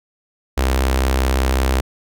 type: tone with notch filter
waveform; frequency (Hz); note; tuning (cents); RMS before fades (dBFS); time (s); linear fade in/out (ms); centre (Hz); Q
sawtooth; 65.41; C2; 0; -17; 0.57-1.81; 10; 150; 0.78
effects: none